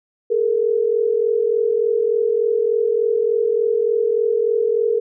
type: tone pair together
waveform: sine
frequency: 421.4 / 464.8 Hz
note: G#4 / A#4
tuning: +25 / -5 cents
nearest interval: major second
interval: 170 cents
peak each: -19 / -17 dBFS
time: 0.3-5 s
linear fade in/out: 10 ms
effects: none